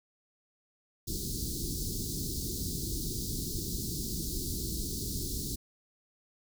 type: band-stop noise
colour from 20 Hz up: pink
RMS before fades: -35 dBFS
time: 1.07-5.56 s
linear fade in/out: 10 ms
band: 390 to 4100 Hz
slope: 48 dB/octave
effects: none